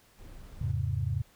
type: noise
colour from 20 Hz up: brown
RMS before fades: -47 dBFS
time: 0.18-0.72 s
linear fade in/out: 10 ms
type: chord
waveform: sine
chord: E augmented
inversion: none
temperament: equal with one note detuned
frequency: 82.41 / 103.83 / 134.18 Hz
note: E2 / G#2 / B#2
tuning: 0 / 0 / +44 cents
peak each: -33 / -31 / -32 dBFS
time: 0.61-1.22 s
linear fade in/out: 5 ms
effects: pink hiss -62 dBFS RMS until 1.35 s